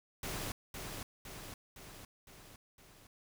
pink noise with echo, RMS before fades -40 dBFS, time 0.23-0.52 s, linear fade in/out 2 ms, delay 510 ms, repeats 5, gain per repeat -4 dB, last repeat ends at 3.07 s, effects none

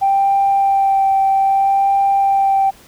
sine tone with vibrato, 784 Hz, G5, in tune, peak -10 dBFS, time 0.01-2.71 s, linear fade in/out 20 ms, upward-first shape sine, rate 0.62 Hz, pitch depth 13 cents each way, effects tanh soft clip ceiling -6 dBFS + pink hiss -45 dBFS RMS until 2.87 s

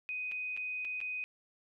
sine tone with dropouts, 2500 Hz, D#7, 8 cents sharp, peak -35 dBFS, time 0.09-1.24 s, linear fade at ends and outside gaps 0 ms, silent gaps 0.315-0.32 / 0.566-0.574 / 0.848-0.851 / 1.004-1.013 s, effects none

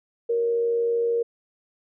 sine tone with frequency modulation, 468 Hz, A#4, 7 cents sharp, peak -20 dBFS, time 0.29-1.23 s, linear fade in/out 10 ms, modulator 92.8 Hz, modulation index 0.23, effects none

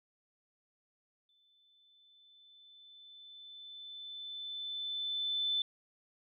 sine tone with exponential growth, 3520 Hz, A7, in tune, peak -29 dBFS, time 1.29-5.62 s, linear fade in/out 2 ms, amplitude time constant 940 ms, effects none

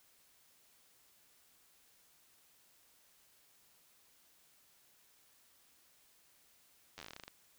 slowing click train, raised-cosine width 0.2 ms, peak -30 dBFS, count 14, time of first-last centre 6.98-7.28 s, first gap 10 ms, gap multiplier 1.13, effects white hiss -68 dBFS RMS until 7.58 s

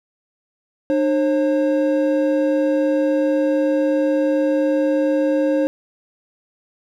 triangle tone pair together, 301.9 / 538 Hz, D4 / C5, +48 / +48 cents, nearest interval minor seventh, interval 1000 cents, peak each -16 dBFS, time 0.9-5.67 s, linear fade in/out 0 ms, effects none

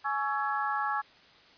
harmonic tone with a mistuned harmonic, 280 Hz, C#4, 18 cents sharp, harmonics 3 / 4 / 5 / 6, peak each -32 / -33 / -34 / -35 dBFS, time 0.04-1.02 s, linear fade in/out 20 ms, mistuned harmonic 5, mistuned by -82 cents, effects white hiss -57 dBFS RMS until 1.57 s + resampled to 11025 Hz

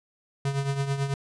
square tone with tremolo, 138.59 Hz, C#3, in tune, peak -23 dBFS, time 0.45-1.14 s, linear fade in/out 2 ms, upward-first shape triangle, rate 9.1 Hz, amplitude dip 70%, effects resampled to 22050 Hz

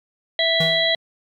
harmonic tone, 658 Hz, E5, 3 cents flat, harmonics 1 / 3 / 5 / 6, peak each -22 / -22 / -22 / -22 dBFS, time 0.39-0.95 s, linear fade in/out 2 ms
square tone with exponential decay, 161.5 Hz, E3, 35 cents flat, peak -21 dBFS, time 0.6-0.96 s, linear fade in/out 5 ms, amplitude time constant 77 ms
effects none

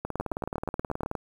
two click trains, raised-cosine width 1 ms, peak -17 / -16 dBFS, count 21 / 9, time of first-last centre 0.05-1.114 / 0.2-1.152 s, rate 18.8 / 8.4 Hz, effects 8-bit

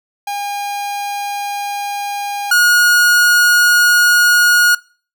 45% pulse tone pair in turn, 811 / 1440.9 Hz, G#5 / F#6, -41 / -46 cents, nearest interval minor seventh, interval 995 cents, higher second, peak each -19 / -8 dBFS, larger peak second, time 0.27-2.51 / 2.51-4.75 s, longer neither, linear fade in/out 5 ms, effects noise-tail reverb RT60 0.4 s tail -23 dB re dry

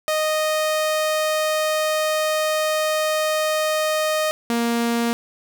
sawtooth tone pair in turn, 620 / 234.3 Hz, D#5 / A#3, -6 / +9 cents, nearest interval octave + perfect fourth, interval 1685 cents, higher first, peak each -15 dBFS, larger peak neither, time 0.08-4.31 / 4.5-5.13 s, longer first, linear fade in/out 0 ms, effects none

